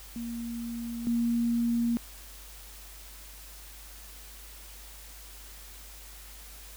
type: tone pair in turn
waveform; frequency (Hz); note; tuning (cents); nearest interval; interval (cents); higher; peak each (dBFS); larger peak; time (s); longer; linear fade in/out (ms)
sine; 233.9 / 234.8; A#3 / A#3; +6 / +13; unison; 7; second; -33 / -24; second; 0.16-1.07 / 1.07-1.97; first; 0
effects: added 50 Hz sine -48 dBFS peak until 6.76 s + white hiss -49 dBFS RMS until 6.76 s